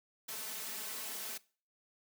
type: noise with comb filter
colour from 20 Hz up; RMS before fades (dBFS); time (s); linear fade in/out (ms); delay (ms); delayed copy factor
white; -42; 0.28-1.38; 10; 4.6; +0.7
effects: noise-tail reverb RT60 0.4 s tail -21 dB re dry + high-pass 200 Hz 12 dB/octave